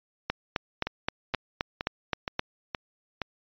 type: two click trains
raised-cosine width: 0.3 ms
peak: -14 / -10 dBFS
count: 6 / 9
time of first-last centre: 0.87-3.217 / 0.3-2.394 s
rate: 2.13 / 3.82 Hz
effects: resampled to 11025 Hz